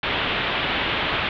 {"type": "low-pass noise", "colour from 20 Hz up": "white", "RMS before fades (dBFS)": -24, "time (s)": [0.03, 1.29], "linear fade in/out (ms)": 2, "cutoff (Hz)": 3500, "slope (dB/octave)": 48, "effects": []}